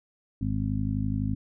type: harmonic tone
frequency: 51.91 Hz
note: G#1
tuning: in tune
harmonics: 1 / 2 / 3 / 4 / 5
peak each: -33 / -29 / -35 / -32 / -32 dBFS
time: 0.41-1.35 s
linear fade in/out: 5 ms
effects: none